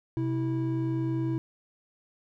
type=tone pair together; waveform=triangle; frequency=128.41 / 326.3 Hz; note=C3 / E4; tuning=-32 / -18 cents; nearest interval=octave + major third; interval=1614 cents; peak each=-27 dBFS; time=0.17-1.38 s; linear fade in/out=0 ms; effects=none